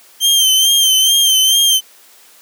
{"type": "tone with vibrato", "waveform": "sawtooth", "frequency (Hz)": 3136, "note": "G7", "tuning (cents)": 0, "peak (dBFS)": -6, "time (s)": [0.2, 1.81], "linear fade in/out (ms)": 50, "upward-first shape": "sine", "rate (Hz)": 2.3, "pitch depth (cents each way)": 49, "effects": ["white hiss -45 dBFS RMS until 2.41 s", "high-pass 300 Hz 12 dB/octave"]}